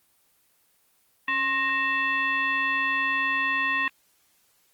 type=tone with frequency modulation; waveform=sine; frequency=1857 Hz; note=A#6; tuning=7 cents flat; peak=-22 dBFS; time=1.28-3.88 s; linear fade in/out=2 ms; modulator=791 Hz; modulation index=1.1; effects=white hiss -65 dBFS RMS until 4.73 s + Opus 24 kbps